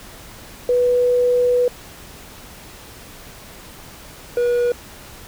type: tone pair in turn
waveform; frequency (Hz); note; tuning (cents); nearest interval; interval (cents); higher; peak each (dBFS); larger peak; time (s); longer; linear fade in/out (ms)
sine / triangle; 491.9 / 483.2; B4 / B4; -7 / -38; unison; 31; first; -13; neither; 0.69-1.68 / 4.37-4.72; first; 2
effects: pink hiss -40 dBFS RMS until 5.27 s